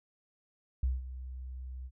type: tone with ADSR envelope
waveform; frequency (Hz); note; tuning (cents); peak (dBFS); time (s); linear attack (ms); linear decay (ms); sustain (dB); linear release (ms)
sine; 63.9; C2; -40; -25; 0.83-1.91; 4; 180; -14; 54
effects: none